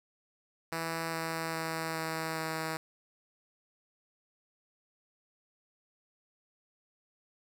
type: tone with pitch steps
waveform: 5% pulse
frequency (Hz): 164.1 / 163.06 / 162.03 / 161 / 159.98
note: E3 / E3 / E3 / E3 / D#3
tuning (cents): -8 / -19 / -29 / -41 / +48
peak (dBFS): -22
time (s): 0.72-2.77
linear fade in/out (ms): 2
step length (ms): 410
effects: none